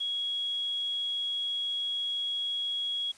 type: tone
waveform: sine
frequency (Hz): 3322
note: G#7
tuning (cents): 0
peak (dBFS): -29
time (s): 0-3.12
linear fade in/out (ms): 10
effects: white hiss -56 dBFS RMS until 3.17 s + resampled to 22050 Hz